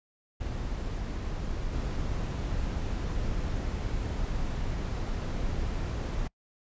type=noise with level steps; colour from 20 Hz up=brown; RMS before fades=-33 / -31 dBFS; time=0.4-6.28 s; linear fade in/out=10 ms; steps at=1.73 s; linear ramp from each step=5 ms; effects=noise-tail reverb RT60 0.1 s tail -26 dB re dry + resampled to 16000 Hz